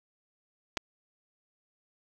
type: clicks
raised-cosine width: 0.2 ms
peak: -14 dBFS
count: 2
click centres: 0.771 / 0.774 s
effects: none